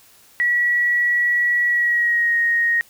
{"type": "tone with pitch glide", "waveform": "sine", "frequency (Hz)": [1932, 1870.5], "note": ["B6", "A#6"], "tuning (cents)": [-39, 5], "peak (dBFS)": -15, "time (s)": [0.4, 2.81], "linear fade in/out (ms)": 0, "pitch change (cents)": -56, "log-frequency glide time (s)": [1.67, 2.37], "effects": ["white hiss -51 dBFS RMS until 2.89 s"]}